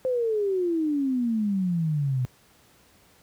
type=exponential sweep; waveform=sine; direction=down; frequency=523 to 123.47 Hz; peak=-22 dBFS; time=0.05-2.25 s; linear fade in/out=0 ms; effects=pink hiss -58 dBFS RMS until 3.22 s + high-pass 60 Hz 12 dB/octave